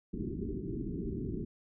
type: low-pass noise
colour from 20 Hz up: white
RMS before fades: -37 dBFS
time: 0.13-1.45 s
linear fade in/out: 10 ms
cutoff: 400 Hz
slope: 96 dB/octave
effects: none